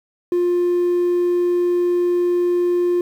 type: tone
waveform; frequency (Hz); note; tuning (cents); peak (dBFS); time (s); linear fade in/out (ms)
triangle; 352.6; F4; +17; -12; 0.32-3.01; 2
effects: tanh soft clip ceiling -10 dBFS + 8-bit